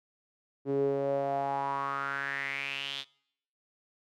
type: tone with band-pass filter sweep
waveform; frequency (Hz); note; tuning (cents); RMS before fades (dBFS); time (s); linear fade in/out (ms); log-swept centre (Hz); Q
sawtooth; 138.59; C#3; 0; -32; 0.65-3.05; 50; 350 to 3600; 5.9
effects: noise-tail reverb RT60 0.7 s tail -23 dB re dry